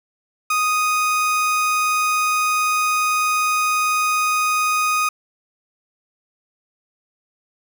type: tone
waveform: 30% pulse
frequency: 1244.5 Hz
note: D#6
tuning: in tune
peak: -14 dBFS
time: 0.5-5.09 s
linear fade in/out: 5 ms
effects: none